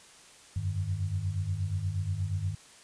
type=tone cluster; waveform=sine; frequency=90 / 98.4 / 151.9 Hz; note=F#2 / G2 / D#3; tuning=-47 / +7 / -41 cents; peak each=-35 / -30 / -38 dBFS; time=0.56-2.55 s; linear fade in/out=5 ms; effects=white hiss -54 dBFS RMS until 2.83 s + resampled to 22050 Hz